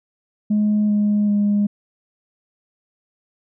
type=tone with pitch steps; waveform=sine; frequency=210.3 / 207.8 / 205.3 Hz; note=G#3 / G#3 / G#3; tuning=+22 / +1 / -20 cents; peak=-13 dBFS; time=0.5-1.67 s; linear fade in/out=10 ms; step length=390 ms; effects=tanh soft clip ceiling -12 dBFS